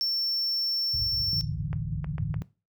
triangle tone, 5420 Hz, E8, 47 cents sharp, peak -23 dBFS, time 0.01-1.41 s, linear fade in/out 0 ms
pink low-pass noise, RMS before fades -32 dBFS, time 0.93-2.42 s, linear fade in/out 10 ms, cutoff 120 Hz, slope 24 dB/octave
sine chord, A suspended fourth, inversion none, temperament just, 110 / 146.67 / 165 Hz, A2 / D3 / E3, 0 / -2 / +2 cents, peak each -36 / -32 / -37 dBFS, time 1.33-2.42 s, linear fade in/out 0 ms
clicks, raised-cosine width 0.5 ms, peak -25 dBFS, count 4, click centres 1.73 / 2.044 / 2.182 / 2.342 s
effects noise-tail reverb RT60 0.3 s tail -19 dB re dry + high-pass 60 Hz 12 dB/octave

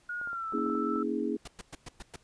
sine tone with pitch glide, 1440 to 1320.5 Hz, F#6 to E6, -47 to +3 cents, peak -33 dBFS, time 0.09-1.03 s, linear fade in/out 5 ms, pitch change -150 cents, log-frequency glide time 0.21-0.47 s
clicks, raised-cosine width 1 ms, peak -35 dBFS, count 9, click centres 0.214 / 0.274 / 0.331 / 0.524 / 0.584 / 0.663 / 0.698 / 0.752 / 0.96 s
sine chord, A# half-diminished seventh, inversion none, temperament equal with one note detuned, 233.1 / 277.2 / 321.5 / 415.3 Hz, A#3 / C#4 / E4 / G#4, 0 / 0 / -43 / 0 cents, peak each -34 dBFS, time 0.53-1.37 s, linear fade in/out 10 ms
pink noise bursts, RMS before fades -42 dBFS, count 6, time 1.45-2.162 s, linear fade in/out 5 ms, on 27 ms, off 110 ms
effects pink hiss -65 dBFS RMS until 2.23 s + resampled to 22050 Hz

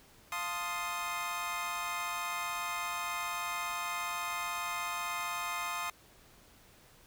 25% pulse chord, F dominant seventh, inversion none, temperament equal, 698.5 / 880 / 1046.5 / 1244.5 Hz, F5 / A5 / C6 / Eb6, 0 / 0 / 0 / 0 cents, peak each -40 / -40 / -35 / -34 dBFS, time 0.32-5.9 s, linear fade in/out 2 ms, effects pink hiss -60 dBFS RMS until 7.06 s

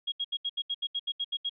sine tone bursts, 3287 Hz, G#7, 19 cents flat, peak -28 dBFS, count 12, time 0.07-1.496 s, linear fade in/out 10 ms, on 51 ms, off 74 ms, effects none

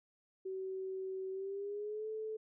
sine tone with pitch glide, 379.4 to 435.8 Hz, F#4 to A4, +43 to -17 cents, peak -38 dBFS, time 0.45-2.37 s, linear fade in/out 10 ms, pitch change +240 cents, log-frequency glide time 1.31-2.08 s, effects none

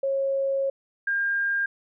sine tone pair in turn, 545 / 1606.5 Hz, C#5 / G6, -29 / +42 cents, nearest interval octave + perfect fifth, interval 1871 cents, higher second, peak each -22 dBFS, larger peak neither, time 0.03-0.7 / 1.07-1.66 s, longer first, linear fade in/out 5 ms, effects none

